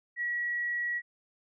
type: tone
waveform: sine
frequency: 1922 Hz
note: B6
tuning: 48 cents flat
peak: -29 dBFS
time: 0.16-1.02 s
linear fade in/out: 50 ms
effects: none